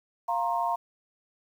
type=chord; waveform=sine; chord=F suspended fourth; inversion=none; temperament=equal with one note detuned; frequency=698.5 / 932.3 / 1064.8 Hz; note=F5 / Bb5 / C6; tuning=0 / 0 / +30 cents; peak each=-29 / -28 / -32 dBFS; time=0.28-0.76 s; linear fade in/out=10 ms; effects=9-bit